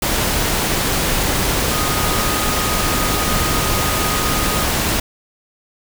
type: tone in noise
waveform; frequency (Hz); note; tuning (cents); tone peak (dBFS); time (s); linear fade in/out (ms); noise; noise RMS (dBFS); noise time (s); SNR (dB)
sine; 1244.5; D#6; 0; -25; 1.71-4.64; 5; pink; -18; 0.02-5; -10
effects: none

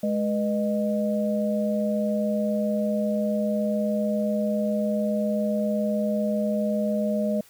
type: tone cluster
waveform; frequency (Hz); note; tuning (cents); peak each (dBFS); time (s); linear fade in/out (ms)
sine; 211.2 / 485.7 / 613; G#3 / B4 / D#5; +29 / -29 / -26; -24 / -33 / -26; 0.03-7.41; 5
effects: white hiss -54 dBFS RMS until 7.49 s

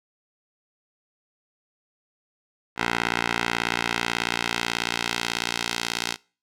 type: tone with band-pass filter sweep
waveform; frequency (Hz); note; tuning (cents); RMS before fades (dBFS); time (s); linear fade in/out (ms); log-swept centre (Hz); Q
10% pulse; 58.27; A#1; 0; -27; 2.76-6.17; 50; 1900 to 4400; 0.92
effects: noise-tail reverb RT60 0.4 s tail -25 dB re dry

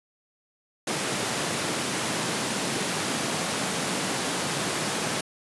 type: high-pass noise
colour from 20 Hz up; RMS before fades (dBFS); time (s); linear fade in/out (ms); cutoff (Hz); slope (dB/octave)
pink; -28; 0.87-5.21; 5; 140; 24
effects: resampled to 24000 Hz

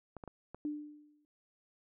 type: clicks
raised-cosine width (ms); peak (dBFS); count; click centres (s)
1; -31; 4; 0.167 / 0.238 / 0.277 / 0.546
type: tone with exponential decay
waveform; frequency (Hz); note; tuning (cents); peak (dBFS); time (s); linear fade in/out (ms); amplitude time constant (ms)
sine; 297.7; D4; +24; -32; 0.65-1.25; 1; 130
effects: none

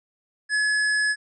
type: tone with hard clipping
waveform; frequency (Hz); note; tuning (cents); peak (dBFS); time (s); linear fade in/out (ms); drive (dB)
sine; 1700; G#6; +40; -21; 0.49-1.16; 50; 18
effects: resampled to 24000 Hz

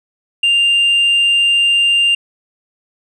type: tone with tanh clipping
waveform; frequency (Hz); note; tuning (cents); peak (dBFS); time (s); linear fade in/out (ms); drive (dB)
sine; 2794; F7; 0; -10; 0.43-2.15; 5; 1
effects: none

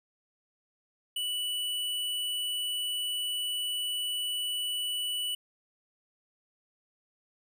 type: tone with hard clipping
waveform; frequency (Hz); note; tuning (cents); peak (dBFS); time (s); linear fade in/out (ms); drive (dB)
sine; 2960; F#7; 0; -31; 1.16-5.35; 5; 16
effects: none

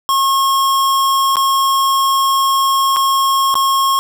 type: tone with dropouts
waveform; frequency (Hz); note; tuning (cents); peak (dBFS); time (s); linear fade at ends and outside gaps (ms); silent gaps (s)
square; 1084; C#6; -39; -12; 0.09-3.99; 0; 1.357-1.368 / 2.962-2.967 / 3.542-3.554
effects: none

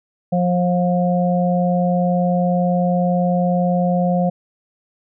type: harmonic tone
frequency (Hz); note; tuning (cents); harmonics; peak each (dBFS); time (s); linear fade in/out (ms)
178; F3; +33; 1 / 3 / 4; -16 / -21 / -22; 0.32-4.3; 10
effects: none

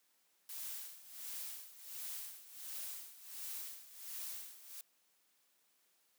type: noise with tremolo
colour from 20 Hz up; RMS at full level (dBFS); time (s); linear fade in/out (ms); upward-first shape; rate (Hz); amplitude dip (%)
blue; -44; 0.49-4.81; 2; sine; 1.4; 80
effects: white hiss -75 dBFS RMS until 6.18 s + high-pass 200 Hz 12 dB/octave

